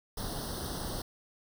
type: noise with comb filter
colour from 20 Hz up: pink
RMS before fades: -37 dBFS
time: 0.17-1.02 s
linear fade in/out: 5 ms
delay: 0.21 ms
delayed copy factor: +1
effects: none